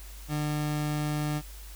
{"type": "tone", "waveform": "30% pulse", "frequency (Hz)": 150, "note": "D3", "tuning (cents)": 37, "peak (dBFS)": -25, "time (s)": [0.28, 1.42], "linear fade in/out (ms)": 50, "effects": ["added 50 Hz sine -42 dBFS peak until 1.75 s", "white hiss -50 dBFS RMS until 1.75 s"]}